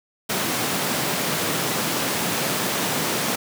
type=high-pass noise; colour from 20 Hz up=pink; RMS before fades=-24 dBFS; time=0.29-3.36 s; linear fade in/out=10 ms; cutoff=140 Hz; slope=24 dB/octave; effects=none